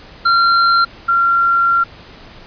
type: tone pair in turn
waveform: square / sine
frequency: 1375 / 1375 Hz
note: F6 / F6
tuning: -27 / -27 cents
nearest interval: unison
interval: 0 cents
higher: neither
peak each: -10 dBFS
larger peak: neither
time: 0.25-0.85 / 1.08-1.84 s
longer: second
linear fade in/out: 10 ms
effects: pink hiss -39 dBFS RMS until 2.46 s + resampled to 11025 Hz